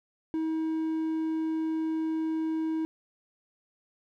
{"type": "tone", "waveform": "triangle", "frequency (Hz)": 319.1, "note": "D#4", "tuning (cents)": 44, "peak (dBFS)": -25, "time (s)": [0.34, 2.85], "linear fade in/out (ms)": 0, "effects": []}